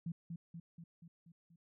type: tone with echo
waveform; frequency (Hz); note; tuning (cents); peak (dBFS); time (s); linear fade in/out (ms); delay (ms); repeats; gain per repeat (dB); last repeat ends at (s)
sine; 167.8; E3; +31; -37; 0.06-0.12; 5; 240; 6; -4; 1.56
effects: none